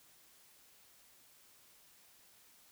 silence, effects white hiss -64 dBFS RMS until 2.71 s

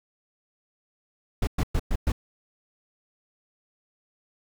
brown noise bursts, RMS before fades -23 dBFS, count 5, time 1.42-2.12 s, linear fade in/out 5 ms, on 52 ms, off 110 ms, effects none

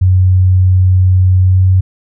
sine tone with pitch glide, 92.5 to 93.41 Hz, F#2 to F#2, 0 to +17 cents, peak -5 dBFS, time 0.01-1.81 s, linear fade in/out 10 ms, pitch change +17 cents, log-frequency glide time 1.42-1.63 s, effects none

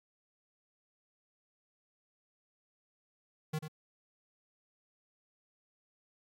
square tone with echo, 155.1 Hz, D#3, 5 cents flat, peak -33 dBFS, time 3.53-3.59 s, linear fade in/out 10 ms, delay 92 ms, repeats 1, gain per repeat -8 dB, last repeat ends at 3.682 s, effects AAC 48 kbps

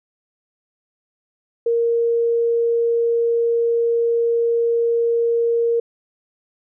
sine tone, 466.2 Hz, A#4, in tune, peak -15 dBFS, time 1.66-5.8 s, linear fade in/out 5 ms, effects none

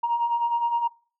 sine beating tone pair, 932.3 / 942 Hz, A#5 / A#5, 0 / +18 cents, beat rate 9.7 Hz, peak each -28 / -21 dBFS, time 0.03-0.88 s, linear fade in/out 10 ms, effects noise-tail reverb RT60 0.4 s tail -23 dB re dry + tanh soft clip ceiling -16 dBFS

